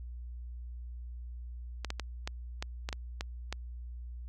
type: clicks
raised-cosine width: 0.2 ms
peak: -18 dBFS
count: 9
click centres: 1.847 / 1.904 / 1.997 / 2.275 / 2.625 / 2.889 / 2.928 / 3.209 / 3.526 s
effects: added 60 Hz sine -40 dBFS peak until 4.28 s